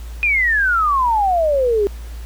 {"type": "exponential sweep", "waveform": "sine", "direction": "down", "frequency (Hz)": [2489, 392], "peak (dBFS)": -13, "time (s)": [0.23, 1.87], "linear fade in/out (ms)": 0, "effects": ["added 57 Hz sine -28 dBFS peak until 2.25 s", "pink hiss -44 dBFS RMS until 2.25 s"]}